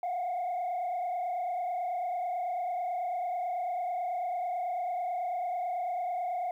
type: tone with frequency modulation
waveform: sine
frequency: 715 Hz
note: F5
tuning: 41 cents sharp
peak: -28 dBFS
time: 0.03-6.51 s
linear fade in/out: 2 ms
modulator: 29.1 Hz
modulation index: 1
effects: tanh soft clip ceiling -28 dBFS + 11-bit